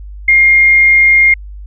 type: tone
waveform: sine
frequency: 2125 Hz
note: C7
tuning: 26 cents sharp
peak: -4 dBFS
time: 0.28-1.34 s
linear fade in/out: 5 ms
effects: added 50 Hz sine -26 dBFS peak until 1.66 s